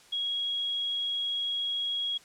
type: tone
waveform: sine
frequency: 3309 Hz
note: G#7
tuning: 7 cents flat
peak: -28 dBFS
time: 0.12-2.18 s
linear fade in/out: 10 ms
effects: white hiss -56 dBFS RMS until 2.24 s + low-pass 8000 Hz 12 dB/octave